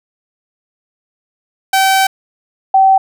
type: tone pair in turn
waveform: sawtooth / sine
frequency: 770 / 770 Hz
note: G5 / G5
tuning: -31 / -31 cents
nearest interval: unison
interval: 0 cents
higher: neither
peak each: -5 dBFS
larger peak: neither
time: 1.73-2.07 / 2.74-2.98 s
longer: first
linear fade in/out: 5 ms
effects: none